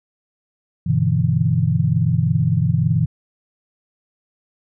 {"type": "chord", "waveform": "sine", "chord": "E minor seventh", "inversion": "first", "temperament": "equal", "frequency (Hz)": [98, 123.47, 146.83, 164.81], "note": ["G2", "B2", "D3", "E3"], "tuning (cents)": [0, 0, 0, 0], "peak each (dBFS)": [-22, -19, -21, -19], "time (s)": [0.86, 3.06], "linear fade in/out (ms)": 10, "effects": []}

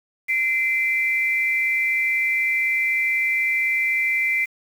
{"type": "tone pair together", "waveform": "sine", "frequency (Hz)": [2061, 2349], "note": ["C7", "D7"], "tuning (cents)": [-27, 0], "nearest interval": "major second", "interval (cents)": 227, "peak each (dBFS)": [-20, -23], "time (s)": [0.28, 4.46], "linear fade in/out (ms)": 20, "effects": ["7-bit"]}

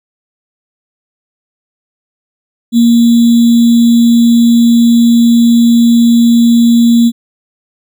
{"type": "tone with sample-and-hold", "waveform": "sine", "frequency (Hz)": 234.1, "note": "A#3", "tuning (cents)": 8, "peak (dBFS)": -3, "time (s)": [2.72, 7.12], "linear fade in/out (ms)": 50, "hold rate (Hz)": 3675, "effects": []}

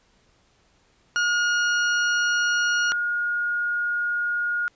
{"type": "tone pair in turn", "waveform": ["40% pulse", "sine"], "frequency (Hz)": [1432, 1432], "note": ["F6", "F6"], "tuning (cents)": [43, 43], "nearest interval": "unison", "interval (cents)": 0, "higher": "neither", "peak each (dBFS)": [-19, -22], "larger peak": "first", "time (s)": [[1.16, 2.92], [2.92, 4.68]], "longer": "neither", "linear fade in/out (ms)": 0, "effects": ["pink hiss -62 dBFS RMS until 4.75 s", "resampled to 16000 Hz"]}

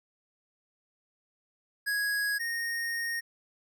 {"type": "tone pair in turn", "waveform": "square", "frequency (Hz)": [1661.2, 1855.4], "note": ["G#6", "A#6"], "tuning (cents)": [0, -9], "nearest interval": "major second", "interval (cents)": 191, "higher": "second", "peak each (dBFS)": [-28, -31], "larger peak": "first", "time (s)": [[1.86, 2.39], [2.39, 3.21]], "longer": "second", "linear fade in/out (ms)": 20, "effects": []}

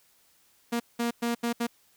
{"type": "tone bursts at uneven times", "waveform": "sawtooth", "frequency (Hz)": 235.7, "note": "A#3", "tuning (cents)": 19, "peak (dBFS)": -22, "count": 5, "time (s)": [[0.72, 0.8], [0.99, 1.11], [1.22, 1.35], [1.43, 1.53], [1.6, 1.67]], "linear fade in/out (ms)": 10, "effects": ["white hiss -64 dBFS RMS until 1.96 s"]}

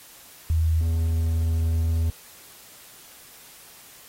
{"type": "tone pair in turn", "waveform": ["sine", "triangle"], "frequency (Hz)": [80.7, 81.78], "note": ["E2", "E2"], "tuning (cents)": [-36, -13], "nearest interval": "unison", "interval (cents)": 23, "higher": "second", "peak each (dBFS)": -18, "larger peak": "neither", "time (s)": [[0.5, 0.81], [0.81, 2.1]], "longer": "second", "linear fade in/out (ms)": 0, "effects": ["white hiss -48 dBFS RMS until 4.08 s", "AAC 48 kbps"]}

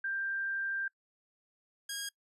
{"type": "tone pair in turn", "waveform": ["sine", "10% pulse"], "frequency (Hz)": [1583, 1633.2], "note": ["G6", "G#6"], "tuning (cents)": [17, -29], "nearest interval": "minor second", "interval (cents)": 54, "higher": "second", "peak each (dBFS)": [-32, -28], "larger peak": "second", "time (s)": [[0.04, 0.88], [1.89, 2.09]], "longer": "first", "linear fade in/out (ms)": 5, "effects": ["noise-tail reverb RT60 0.1 s tail -23 dB re dry", "resampled to 32000 Hz"]}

